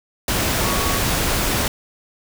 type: tone in noise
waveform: sine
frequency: 1119 Hz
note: C#6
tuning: 16 cents sharp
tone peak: -26 dBFS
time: 0.65-0.98 s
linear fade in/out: 2 ms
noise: pink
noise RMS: -20 dBFS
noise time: 0.28-1.68 s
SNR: -9 dB
effects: none